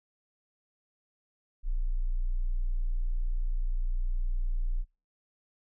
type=tone; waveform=sine; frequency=29.71 Hz; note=A#0; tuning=34 cents sharp; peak=-26 dBFS; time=1.63-4.85 s; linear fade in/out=50 ms; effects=noise-tail reverb RT60 0.3 s tail -22 dB re dry